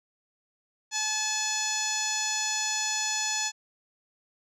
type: tone with low-pass filter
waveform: 10% pulse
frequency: 860 Hz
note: A5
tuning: 40 cents flat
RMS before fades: -29 dBFS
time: 0.91-3.52 s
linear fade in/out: 50 ms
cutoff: 7000 Hz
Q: 7.6
effects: none